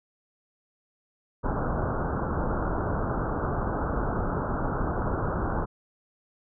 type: low-pass noise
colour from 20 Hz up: pink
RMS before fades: -28 dBFS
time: 1.43-5.66 s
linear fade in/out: 20 ms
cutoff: 1500 Hz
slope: 96 dB/octave
effects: none